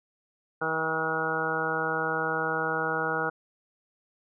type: harmonic tone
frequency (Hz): 160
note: D#3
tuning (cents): +49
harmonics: 1 / 2 / 3 / 4 / 5 / 6 / 7 / 8 / 9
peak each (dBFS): -39 / -38 / -32 / -38 / -34 / -38 / -39 / -34 / -30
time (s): 0.61-3.3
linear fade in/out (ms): 10
effects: none